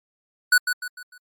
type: tone with echo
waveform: square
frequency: 1480 Hz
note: F#6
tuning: in tune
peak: -13 dBFS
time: 0.52-0.58 s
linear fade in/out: 5 ms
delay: 150 ms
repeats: 4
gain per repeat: -8 dB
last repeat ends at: 1.18 s
effects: MP3 64 kbps